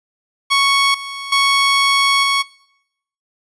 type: tone with level steps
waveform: 15% pulse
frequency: 1108.7 Hz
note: C#6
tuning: in tune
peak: -5 / -19 / -5 / -7 dBFS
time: 0.5-2.43 s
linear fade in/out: 20 ms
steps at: 0.94 / 1.32 / 2.23 s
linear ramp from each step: 5 ms
effects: noise-tail reverb RT60 0.8 s tail -22 dB re dry + resampled to 22050 Hz